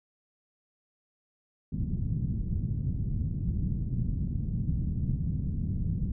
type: low-pass noise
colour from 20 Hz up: white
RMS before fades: -30 dBFS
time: 1.72-6.12 s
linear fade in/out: 5 ms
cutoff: 170 Hz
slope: 24 dB/octave
effects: none